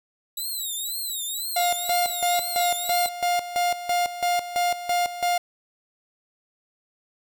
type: tone with vibrato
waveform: 10% pulse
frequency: 3883 Hz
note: B7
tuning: 30 cents flat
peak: -21 dBFS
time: 0.37-3.09 s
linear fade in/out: 5 ms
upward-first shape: triangle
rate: 2 Hz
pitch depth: 170 cents each way
type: tone with tremolo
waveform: 45% pulse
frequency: 705 Hz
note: F5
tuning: 16 cents sharp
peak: -20 dBFS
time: 1.56-5.38 s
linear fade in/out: 5 ms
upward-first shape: square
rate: 3 Hz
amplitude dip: 75%
effects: none